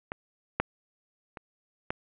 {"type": "clicks", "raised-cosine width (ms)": 0.5, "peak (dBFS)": [-18, -9, -25, -14], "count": 4, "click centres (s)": [0.119, 0.6, 1.372, 1.905], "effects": ["resampled to 8000 Hz", "8-bit"]}